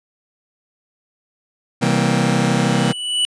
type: chord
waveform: sawtooth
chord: C dominant seventh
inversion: none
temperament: just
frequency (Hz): 130.81 / 163.52 / 196.22 / 235.5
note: C3 / E3 / G3 / Bb3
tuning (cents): 0 / -14 / +2 / +18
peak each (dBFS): -16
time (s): 1.81-2.93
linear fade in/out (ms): 20
type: tone with exponential growth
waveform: square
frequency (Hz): 2960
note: F#7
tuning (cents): 0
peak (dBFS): -14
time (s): 2.33-3.25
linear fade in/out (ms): 0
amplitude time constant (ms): 200
effects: resampled to 22050 Hz